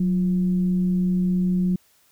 sine tone with frequency modulation, 182.5 Hz, F#3, 24 cents flat, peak -18 dBFS, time 0-1.76 s, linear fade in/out 5 ms, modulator 164 Hz, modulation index 0.25, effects white hiss -60 dBFS RMS until 2.11 s

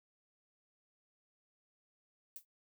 violet noise with exponential decay, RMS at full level -43 dBFS, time 2.36-2.45 s, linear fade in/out 0 ms, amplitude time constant 19 ms, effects noise-tail reverb RT60 0.1 s tail -22 dB re dry

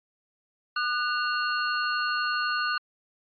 sine tone cluster, 1210 / 1478 / 2779 / 4303 Hz, D#6 / F#6 / F7 / C8, -49 / -2 / -9 / +48 cents, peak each -29 / -28 / -35 / -34 dBFS, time 0.76-2.78 s, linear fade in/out 5 ms, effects AAC 48 kbps

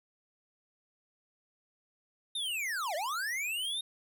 square linear two-way sweep, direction down then up, 3729 to 571 to 3729 Hz, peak -33 dBFS, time 2.35-3.81 s, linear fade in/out 5 ms, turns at 2.95 s, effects none

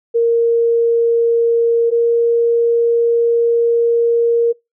sine tone pair in turn, 465.1 / 467.4 Hz, A#4 / A#4, -4 / +5 cents, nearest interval unison, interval 9 cents, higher second, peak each -10 dBFS, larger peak neither, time 0.14-1.91 / 1.91-4.53 s, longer second, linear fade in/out 20 ms, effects noise-tail reverb RT60 0.2 s tail -24 dB re dry

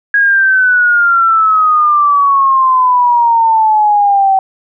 sine exponential sweep, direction down, 1652 to 764 Hz, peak -6 dBFS, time 0.14-4.39 s, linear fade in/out 2 ms, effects none

